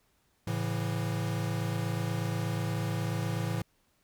square chord, A major, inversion none, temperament equal with one note detuned, 110 / 138.59 / 166.54 Hz, A2 / C#3 / E3, 0 / 0 / +18 cents, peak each -33 / -38 / -35 dBFS, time 0.47-3.62 s, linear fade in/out 5 ms, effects pink hiss -71 dBFS RMS until 4.03 s

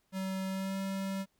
square tone with pitch glide, 190.3 to 193.63 Hz, F#3 to G3, +49 to -21 cents, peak -34 dBFS, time 0.12-1.26 s, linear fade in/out 50 ms, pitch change +30 cents, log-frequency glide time 0.47-0.78 s, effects pink hiss -75 dBFS RMS until 1.39 s

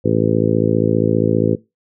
harmonic tone, 55 Hz, A1, in tune, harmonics 2 / 3 / 4 / 5 / 6 / 7 / 8 / 9, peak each -21 / -21 / -21 / -21 / -21 / -21 / -21 / -21 dBFS, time 0.04-1.56 s, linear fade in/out 20 ms, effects noise-tail reverb RT60 0.2 s tail -18 dB re dry

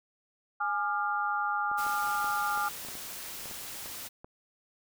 sine chord, D diminished, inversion second, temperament equal with one note detuned, 830.6 / 1200.7 / 1396.9 Hz, Ab5 / D6 / F6, 0 / +38 / 0 cents, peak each -32 dBFS, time 0.6-2.69 s, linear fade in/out 10 ms
clicks, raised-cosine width 1 ms, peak -32 dBFS, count 11, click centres 1.715 / 1.866 / 2.244 / 2.576 / 2.849 / 2.886 / 2.953 / 3.457 / 3.512 / 3.859 / 4.245 s
white noise, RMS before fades -41 dBFS, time 1.77-4.09 s, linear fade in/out 20 ms
effects none

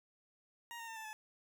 20% pulse tone with pitch steps, 940 / 920.1 / 900.7 / 881.6 / 863 Hz, A#5 / A#5 / A5 / A5 / A5, +14 / -23 / +40 / +3 / -34 cents, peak -40 dBFS, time 0.71-1.13 s, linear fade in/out 0 ms, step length 84 ms, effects none

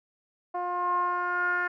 10% pulse tone with low-pass filter sweep, 355.3 Hz, F4, 30 cents sharp, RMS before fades -28 dBFS, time 0.54-1.68 s, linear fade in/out 10 ms, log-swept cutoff 850 to 1600 Hz, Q 6.6, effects none

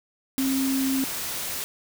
sine tone in noise, 267.1 Hz, C4, 36 cents sharp, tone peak -22 dBFS, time 0.38-1.04 s, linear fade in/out 0 ms, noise white, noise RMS -31 dBFS, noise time 0.38-1.64 s, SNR +6 dB, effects none

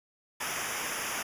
pink noise with comb filter, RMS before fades -34 dBFS, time 0.4-1.23 s, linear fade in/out 10 ms, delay 0.24 ms, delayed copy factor -0.95, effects resampled to 32000 Hz

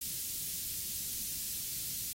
white band-stop noise, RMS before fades -38 dBFS, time 0.01-2.13 s, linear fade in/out 5 ms, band 190 to 4300 Hz, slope 12 dB/octave, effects AAC 48 kbps

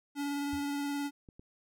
square tone with vibrato, 285.1 Hz, C#4, 49 cents sharp, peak -33 dBFS, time 0.15-1.11 s, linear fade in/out 50 ms, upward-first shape sine, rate 19 Hz, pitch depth 14 cents each way
sine tone with exponential decay, 83.3 Hz, E2, 19 cents sharp, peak -36 dBFS, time 0.53-0.67 s, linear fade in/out 0 ms, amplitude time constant 29 ms
clicks, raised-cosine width 3 ms, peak -38 dBFS, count 2, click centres 1.288 / 1.395 s
effects none

